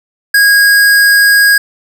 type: tone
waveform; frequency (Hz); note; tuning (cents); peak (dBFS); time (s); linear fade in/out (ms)
square; 1641; G#6; -21; -5; 0.34-1.58; 5
effects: none